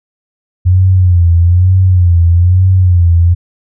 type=tone with vibrato; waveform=sine; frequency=89.2 Hz; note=F2; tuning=37 cents sharp; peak=-4 dBFS; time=0.65-3.35 s; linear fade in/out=20 ms; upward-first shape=sine; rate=1.1 Hz; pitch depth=88 cents each way; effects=none